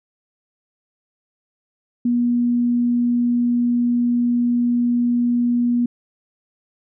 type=tone; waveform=sine; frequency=240.9 Hz; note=B3; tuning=43 cents flat; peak=-15 dBFS; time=2.05-5.86 s; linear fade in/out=5 ms; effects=none